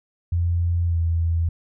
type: tone with pitch glide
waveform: sine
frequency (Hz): 86 to 83.36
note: F2 to E2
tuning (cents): -26 to +20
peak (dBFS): -18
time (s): 0.32-1.49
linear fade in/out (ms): 5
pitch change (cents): -54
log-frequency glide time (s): 0.86-0.98
effects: none